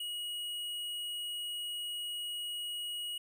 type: tone with tanh clipping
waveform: sine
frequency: 2900 Hz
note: F#7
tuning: 35 cents flat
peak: -38 dBFS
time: 0-3.18 s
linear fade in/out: 5 ms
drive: 14 dB
effects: none